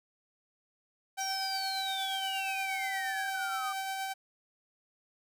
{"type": "tone with tremolo", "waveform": "sawtooth", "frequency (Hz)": 772, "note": "G5", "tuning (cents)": -27, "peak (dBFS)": -29, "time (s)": [1.17, 4.14], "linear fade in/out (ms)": 20, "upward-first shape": "sine", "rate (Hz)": 8.5, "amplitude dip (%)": 25}
{"type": "exponential sweep", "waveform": "sine", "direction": "down", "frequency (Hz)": [5800, 1196], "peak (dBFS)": -35, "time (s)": [1.2, 3.73], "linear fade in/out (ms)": 10}
{"effects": []}